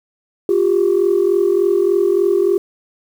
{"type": "tone pair together", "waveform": "sine", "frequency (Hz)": [354.5, 397.9], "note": ["F4", "G4"], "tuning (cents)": [26, 26], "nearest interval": "major second", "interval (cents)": 200, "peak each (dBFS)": [-14, -13], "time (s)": [0.49, 2.58], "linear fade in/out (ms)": 2, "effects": ["tanh soft clip ceiling -6 dBFS", "7-bit"]}